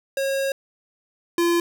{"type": "tone pair in turn", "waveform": "square", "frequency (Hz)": [544, 342.7], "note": ["C#5", "F4"], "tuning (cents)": [-33, -33], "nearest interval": "minor sixth", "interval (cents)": 800, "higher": "first", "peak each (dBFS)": [-22, -18], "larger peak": "second", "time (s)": [[0.17, 0.52], [1.38, 1.6]], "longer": "first", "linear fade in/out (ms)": 2, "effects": []}